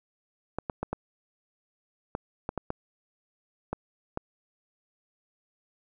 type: clicks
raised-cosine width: 1 ms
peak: -16 dBFS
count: 10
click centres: 0.586 / 0.698 / 0.83 / 0.93 / 2.151 / 2.491 / 2.577 / 2.704 / 3.73 / 4.174 s
effects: none